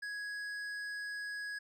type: tone with hard clipping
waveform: triangle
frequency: 1666 Hz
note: G#6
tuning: 5 cents sharp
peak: -40 dBFS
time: 0.02-1.59 s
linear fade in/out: 10 ms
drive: 12 dB
effects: none